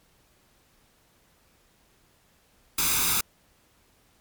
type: noise with comb filter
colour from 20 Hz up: white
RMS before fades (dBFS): -24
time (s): 2.78-3.21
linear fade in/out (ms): 5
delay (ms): 0.81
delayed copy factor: +0.7
effects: pink hiss -63 dBFS RMS until 4.2 s + MP3 96 kbps